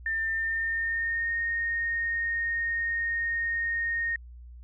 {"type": "tone with pitch glide", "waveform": "sine", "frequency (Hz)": [1797, 1850.7], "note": ["A6", "A#6"], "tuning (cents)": [36, -13], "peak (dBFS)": -26, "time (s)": [0.06, 4.16], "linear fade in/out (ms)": 2, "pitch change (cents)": 51, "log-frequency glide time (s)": [0.26, 1.36], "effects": ["added 60 Hz sine -43 dBFS peak until 4.63 s"]}